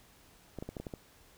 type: clicks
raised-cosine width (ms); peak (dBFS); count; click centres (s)
2; -26; 7; 0.587 / 0.625 / 0.69 / 0.768 / 0.8 / 0.868 / 0.938
effects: pink hiss -61 dBFS RMS until 1.37 s